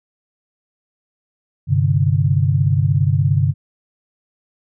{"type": "chord", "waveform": "sine", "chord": "G suspended fourth", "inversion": "none", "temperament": "equal with one note detuned", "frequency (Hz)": [98, 130.81, 147.77], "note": ["G2", "C3", "D3"], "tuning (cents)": [0, 0, 11], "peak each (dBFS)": -17, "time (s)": [1.67, 3.54], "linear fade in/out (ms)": 50, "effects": []}